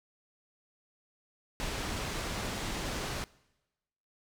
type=low-pass noise; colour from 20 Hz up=pink; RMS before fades=-36 dBFS; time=1.6-3.24 s; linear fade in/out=0 ms; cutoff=7400 Hz; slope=12 dB/octave; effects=noise-tail reverb RT60 1.0 s tail -22 dB re dry